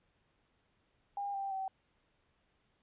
sine tone with pitch steps, 805 / 786.2 / 767.8 Hz, G5 / G5 / G5, +46 / +5 / -36 cents, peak -35 dBFS, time 1.17-1.68 s, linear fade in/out 2 ms, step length 170 ms, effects pink hiss -75 dBFS RMS until 2.82 s + resampled to 8000 Hz

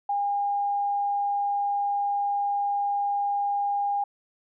sine tone, 810 Hz, G#5, 43 cents flat, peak -23 dBFS, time 0.09-4.04 s, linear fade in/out 5 ms, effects none

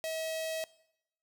sawtooth tone with notch filter, 642 Hz, E5, 46 cents flat, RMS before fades -36 dBFS, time 0.04-0.64 s, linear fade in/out 0 ms, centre 1300 Hz, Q 1.6, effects noise-tail reverb RT60 0.8 s tail -20 dB re dry

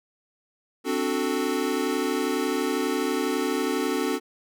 square chord, D dominant seventh, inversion third, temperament equal, 261.6 / 293.7 / 370 / 440 Hz, C4 / D4 / F#4 / A4, 0 / 0 / 0 / 0 cents, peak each -30 dBFS, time 0.84-4.2 s, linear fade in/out 50 ms, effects none

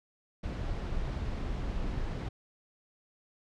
brown noise, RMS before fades -34 dBFS, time 0.43-2.29 s, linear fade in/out 10 ms, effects low-pass 5000 Hz 12 dB/octave

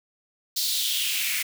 white noise with high-pass filter sweep, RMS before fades -26 dBFS, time 0.56-1.43 s, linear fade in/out 10 ms, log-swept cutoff 4400 to 2100 Hz, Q 3.7, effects none

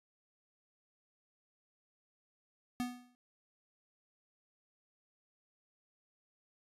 square tone with exponential decay, 246.3 Hz, B3, 5 cents flat, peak -32 dBFS, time 2.8-3.15 s, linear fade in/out 0 ms, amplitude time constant 76 ms, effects resampled to 32000 Hz

